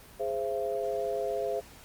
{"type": "chord", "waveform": "sine", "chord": "Ab augmented", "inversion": "none", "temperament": "equal with one note detuned", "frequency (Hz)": [415.3, 523.3, 674.3], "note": ["Ab4", "C5", "E5"], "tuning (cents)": [0, 0, 39], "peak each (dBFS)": -33, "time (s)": [0.19, 1.61], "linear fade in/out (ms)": 20, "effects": ["pink hiss -52 dBFS RMS until 1.84 s", "Opus 32 kbps"]}